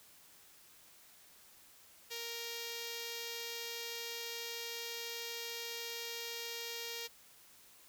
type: tone with notch filter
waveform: 5% pulse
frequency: 466.2 Hz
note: A#4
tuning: in tune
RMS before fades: -43 dBFS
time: 2.1-7.08 s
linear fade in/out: 20 ms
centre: 1200 Hz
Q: 0.96
effects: white hiss -61 dBFS RMS until 7.88 s